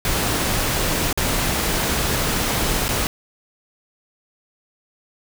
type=noise with dropouts; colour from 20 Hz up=pink; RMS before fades=-21 dBFS; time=0.05-3.07 s; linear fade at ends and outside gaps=1 ms; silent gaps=1.128-1.175 / 2.882-2.889 s; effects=none